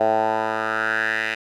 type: tone with band-pass filter sweep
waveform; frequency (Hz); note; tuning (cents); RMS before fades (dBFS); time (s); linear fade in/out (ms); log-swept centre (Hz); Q
10% pulse; 110; A2; 0; -22; 0-1.35; 10; 690 to 2200; 4.2
effects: none